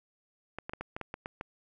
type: clicks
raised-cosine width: 0.5 ms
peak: -22 dBFS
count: 9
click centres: 0.586 / 0.695 / 0.735 / 0.81 / 0.965 / 1.013 / 1.141 / 1.259 / 1.411 s
effects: none